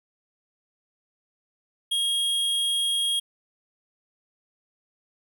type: tone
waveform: square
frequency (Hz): 3266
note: G#7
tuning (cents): -30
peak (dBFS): -23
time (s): 1.91-3.2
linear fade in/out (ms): 10
effects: none